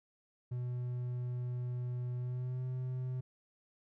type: tone with pitch glide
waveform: triangle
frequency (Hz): 123.47 to 127.68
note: B2 to C3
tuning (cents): 0 to -42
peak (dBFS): -33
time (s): 0.51-3.21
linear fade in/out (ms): 10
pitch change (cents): +58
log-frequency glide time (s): 2.17-2.64
effects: none

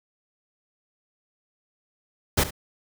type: noise with echo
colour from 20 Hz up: pink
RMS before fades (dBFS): -20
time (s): 2.37-2.44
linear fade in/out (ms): 10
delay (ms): 68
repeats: 1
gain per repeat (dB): -14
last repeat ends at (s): 2.508
effects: none

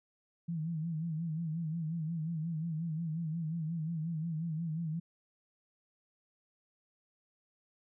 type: tone with vibrato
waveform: sine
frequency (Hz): 162.1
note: E3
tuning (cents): -29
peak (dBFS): -33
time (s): 0.48-5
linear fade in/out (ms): 10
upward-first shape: sine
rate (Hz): 5.6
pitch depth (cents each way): 91
effects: none

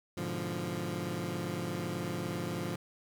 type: chord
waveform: 20% pulse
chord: G# diminished seventh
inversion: none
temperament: equal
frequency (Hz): 103.83 / 123.47 / 146.83 / 174.61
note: G#2 / B2 / D3 / F3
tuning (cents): 0 / 0 / 0 / 0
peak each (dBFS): -36 / -38 / -36 / -32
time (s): 0.17-2.76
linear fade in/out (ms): 5
effects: none

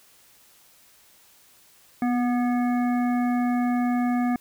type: harmonic tone with a mistuned harmonic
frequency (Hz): 243.2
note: B3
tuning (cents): -26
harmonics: 1 / 3 / 5 / 7 / 9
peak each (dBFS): -21 / -29 / -37 / -39 / -41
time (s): 2.02-4.36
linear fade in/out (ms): 2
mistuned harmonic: 1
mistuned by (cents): +17
effects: white hiss -56 dBFS RMS until 4.4 s

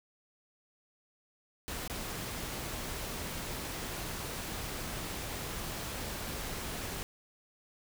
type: noise with dropouts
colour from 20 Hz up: pink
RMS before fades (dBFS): -39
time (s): 1.68-7.03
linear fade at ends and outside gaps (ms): 0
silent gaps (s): 1.877-1.898
effects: none

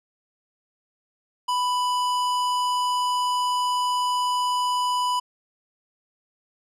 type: tone with hard clipping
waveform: sine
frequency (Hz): 992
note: B5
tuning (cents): +7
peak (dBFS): -23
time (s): 1.48-5.2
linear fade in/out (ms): 10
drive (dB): 15
effects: none

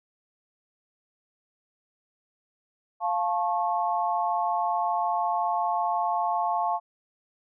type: chord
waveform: sine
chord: F augmented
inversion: none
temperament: just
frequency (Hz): 698.5 / 873.1 / 1091.3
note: F5 / A5 / C#6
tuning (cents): 0 / -14 / -27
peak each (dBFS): -27 / -27 / -30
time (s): 3-6.8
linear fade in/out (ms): 50
effects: none

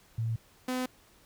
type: tone pair in turn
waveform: sine / sawtooth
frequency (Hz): 113.4 / 254.1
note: A#2 / B3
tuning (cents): -47 / +49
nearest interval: octave + major second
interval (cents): 1396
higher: second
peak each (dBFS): -28 / -26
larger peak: second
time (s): 0.18-0.36 / 0.68-0.86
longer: neither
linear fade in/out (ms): 5
effects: pink hiss -61 dBFS RMS until 1.25 s

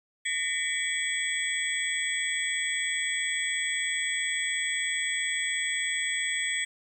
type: tone cluster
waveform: sine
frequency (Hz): 1843 / 2006 / 2270 / 3349 / 8030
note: A#6 / B6 / C#7 / G#7 / B8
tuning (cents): -20 / +26 / +41 / +14 / +28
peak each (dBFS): -34 / -32 / -34 / -34 / -33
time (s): 0.25-6.65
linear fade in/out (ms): 10
effects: 10-bit

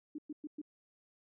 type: tone bursts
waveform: sine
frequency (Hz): 300.5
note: D4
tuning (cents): +40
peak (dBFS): -39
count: 4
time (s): 0.15-0.616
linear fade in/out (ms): 5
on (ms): 34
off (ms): 110
effects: none

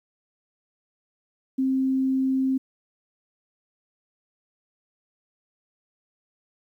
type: tone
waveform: sine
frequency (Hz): 264.1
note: C4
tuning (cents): +16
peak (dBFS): -20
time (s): 1.58-2.58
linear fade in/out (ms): 10
effects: 10-bit

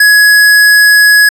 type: tone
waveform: square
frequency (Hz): 1679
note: G#6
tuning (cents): +18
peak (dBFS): -3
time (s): 0-1.29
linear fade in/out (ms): 5
effects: resampled to 32000 Hz

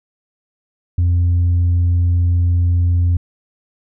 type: tone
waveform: sine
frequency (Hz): 87.31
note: F2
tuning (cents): 0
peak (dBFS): -9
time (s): 0.98-3.17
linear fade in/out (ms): 5
effects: tanh soft clip ceiling -10 dBFS

